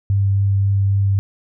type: tone with vibrato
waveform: sine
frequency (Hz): 98.8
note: G2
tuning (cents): +14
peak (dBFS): -13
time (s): 0.1-1.19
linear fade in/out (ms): 0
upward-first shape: triangle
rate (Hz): 3.7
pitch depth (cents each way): 10
effects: none